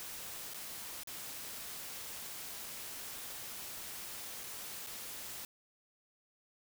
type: noise with dropouts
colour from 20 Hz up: white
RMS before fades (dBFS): -45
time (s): 0-5.45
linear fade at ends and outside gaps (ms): 0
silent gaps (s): 0.536-0.544 / 1.034-1.073 / 4.435-4.439 / 4.864-4.87
effects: none